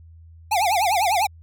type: tone with vibrato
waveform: square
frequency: 779 Hz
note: G5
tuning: 11 cents flat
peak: -18 dBFS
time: 0.51-1.27 s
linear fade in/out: 10 ms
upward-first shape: triangle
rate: 10 Hz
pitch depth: 260 cents each way
effects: added 82 Hz sine -43 dBFS peak until 1.42 s